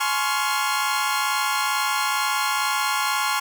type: chord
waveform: sawtooth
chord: Db major seventh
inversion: second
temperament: equal with one note detuned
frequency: 845.6 / 1046.5 / 1108.7 / 1396.9 Hz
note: Ab5 / C6 / Db6 / F6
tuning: +31 / 0 / 0 / 0 cents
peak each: -23 dBFS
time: 0-3.4 s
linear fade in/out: 10 ms
effects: none